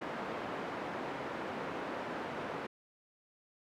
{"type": "band-pass noise", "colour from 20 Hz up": "pink", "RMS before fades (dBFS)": -40, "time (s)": [0.01, 2.67], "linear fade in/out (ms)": 10, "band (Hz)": [260, 1600], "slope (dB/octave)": 12, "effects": []}